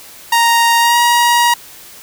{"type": "tone with pitch glide", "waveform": "sawtooth", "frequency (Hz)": [932.3, 951.9], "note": ["A#5", "A#5"], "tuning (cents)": [0, 36], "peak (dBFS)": -5, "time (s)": [0.32, 1.54], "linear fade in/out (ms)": 5, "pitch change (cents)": 36, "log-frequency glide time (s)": [0.79, 0.98], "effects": ["white hiss -37 dBFS RMS until 2.02 s"]}